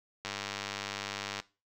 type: click train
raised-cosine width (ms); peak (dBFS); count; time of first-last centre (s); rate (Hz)
0.2; -18; 116; 0.25-1.4; 100
effects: noise-tail reverb RT60 0.3 s tail -19 dB re dry